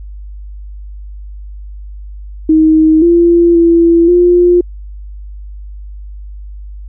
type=tone with pitch steps; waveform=sine; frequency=315.1 / 342.1 / 336.7 / 352.5 Hz; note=D#4 / F4 / E4 / F4; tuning=+22 / -36 / +37 / +16 cents; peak=-4 dBFS; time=2.49-4.61 s; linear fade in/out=5 ms; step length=530 ms; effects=added 50 Hz sine -25 dBFS peak until 6.88 s